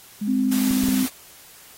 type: tone with pitch glide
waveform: sine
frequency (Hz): 207.7 to 200.5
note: G#3 to G3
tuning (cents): 0 to +39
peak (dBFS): -23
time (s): 0.21-1.04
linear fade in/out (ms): 10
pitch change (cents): -61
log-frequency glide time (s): 0.64-0.89
type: tone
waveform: sine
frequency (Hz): 260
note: C4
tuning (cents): -11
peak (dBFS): -19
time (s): 0.27-1.07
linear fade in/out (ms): 20
type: noise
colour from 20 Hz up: white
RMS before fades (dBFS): -30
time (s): 0.51-1.09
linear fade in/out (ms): 10
type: clicks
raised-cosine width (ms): 3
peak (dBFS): -19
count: 3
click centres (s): 0.71 / 0.838 / 0.887
effects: white hiss -47 dBFS RMS until 1.77 s + AAC 48 kbps

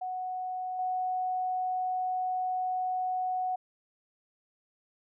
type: tone with level steps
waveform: sine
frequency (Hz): 739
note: F#5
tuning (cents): -2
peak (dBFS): -32 / -28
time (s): 0.01-3.56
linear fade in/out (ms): 10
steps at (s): 0.79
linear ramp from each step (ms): 2
effects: none

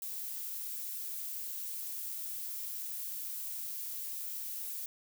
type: noise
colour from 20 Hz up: violet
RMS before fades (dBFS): -40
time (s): 0.02-4.86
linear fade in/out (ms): 2
effects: none

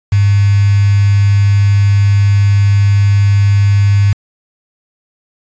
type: tone with quantisation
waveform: sine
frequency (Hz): 100.7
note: G2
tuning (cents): +47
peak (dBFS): -6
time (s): 0.12-4.13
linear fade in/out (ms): 5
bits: 4
effects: resampled to 16000 Hz

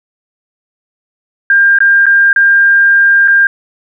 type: tone with dropouts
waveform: sine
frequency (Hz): 1600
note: G6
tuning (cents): +35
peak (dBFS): -4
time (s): 1.5-3.47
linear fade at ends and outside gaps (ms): 2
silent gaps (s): 1.787-1.804 / 2.057-2.065 / 2.33-2.361 / 3.277-3.281
effects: none

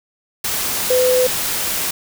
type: tone in noise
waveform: sine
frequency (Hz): 505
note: B4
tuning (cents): +39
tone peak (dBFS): -12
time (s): 0.9-1.27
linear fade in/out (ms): 5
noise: white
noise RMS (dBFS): -21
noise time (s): 0.44-1.91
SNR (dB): +6
effects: none

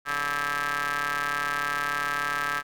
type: ring-modulated tone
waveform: sawtooth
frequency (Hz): 146.83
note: D3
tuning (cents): 0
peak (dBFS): -19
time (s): 0.05-2.63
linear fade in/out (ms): 50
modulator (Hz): 1450
effects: none

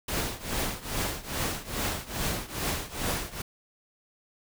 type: noise with tremolo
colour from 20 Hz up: pink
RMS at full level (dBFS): -28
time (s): 0.08-3.42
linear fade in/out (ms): 5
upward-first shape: triangle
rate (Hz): 2.4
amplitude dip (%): 90
effects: none

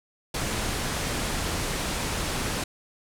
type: low-pass noise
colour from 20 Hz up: pink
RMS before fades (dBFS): -29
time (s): 0.34-2.64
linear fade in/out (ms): 5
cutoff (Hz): 11000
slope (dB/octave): 24
effects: none

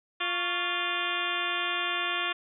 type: harmonic tone with a mistuned harmonic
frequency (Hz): 350.1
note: F4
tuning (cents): +4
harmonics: 1 / 2 / 3 / 4 / 5 / 6 / 7 / 8 / 9 / 10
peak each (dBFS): -40 / -39 / -35 / -36 / -35 / -40 / -35 / -36 / -38 / -36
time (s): 0.2-2.33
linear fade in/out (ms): 10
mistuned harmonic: 3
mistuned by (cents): +100
effects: none

